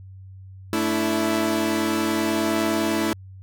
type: chord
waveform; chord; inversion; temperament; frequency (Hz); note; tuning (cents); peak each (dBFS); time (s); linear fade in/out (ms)
sawtooth; A suspended fourth; none; equal with one note detuned; 220 / 289.8 / 329.6; A3 / D4 / E4; 0 / -23 / 0; -22 / -24 / -19; 0.73-3.13; 0
effects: added 95 Hz sine -39 dBFS peak until 3.42 s